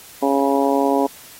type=harmonic tone; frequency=138.59 Hz; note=C#3; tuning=in tune; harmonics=2 / 3 / 4 / 5 / 6 / 7; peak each=-19 / -21 / -22 / -23 / -24 / -24 dBFS; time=0.22-1.07 s; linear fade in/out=10 ms; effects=white hiss -42 dBFS RMS until 1.39 s + AAC 48 kbps